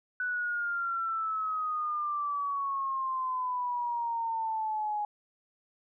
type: exponential sweep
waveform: sine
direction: down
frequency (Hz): 1492 to 830.6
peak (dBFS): -29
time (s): 0.2-5.05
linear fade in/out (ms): 2
effects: none